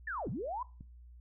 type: linear two-way sweep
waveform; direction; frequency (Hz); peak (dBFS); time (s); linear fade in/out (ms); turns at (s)
sine; down then up; 1835 to 98 to 1047; -35; 0.07-0.63; 5; 0.3
type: clicks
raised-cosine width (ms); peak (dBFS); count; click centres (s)
5; -36; 2; 0.271 / 0.809
effects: noise-tail reverb RT60 0.3 s tail -18 dB re dry + added 60 Hz sine -51 dBFS peak until 1.2 s